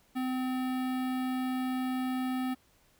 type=tone with notch filter; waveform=square; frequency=256.6 Hz; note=C4; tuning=34 cents flat; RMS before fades=-32 dBFS; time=0.15-2.55 s; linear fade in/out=20 ms; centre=6400 Hz; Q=0.63; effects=pink hiss -66 dBFS RMS until 2.99 s